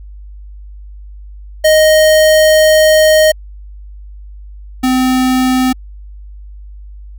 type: tone pair in turn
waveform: square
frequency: 622.3 / 256.9 Hz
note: D#5 / C4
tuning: 0 / -32 cents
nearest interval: octave + minor third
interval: 1532 cents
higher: first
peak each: -6 / -10 dBFS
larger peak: first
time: 1.64-3.32 / 4.83-5.73 s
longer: first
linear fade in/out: 10 ms
effects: added 50 Hz sine -29 dBFS peak until 7.18 s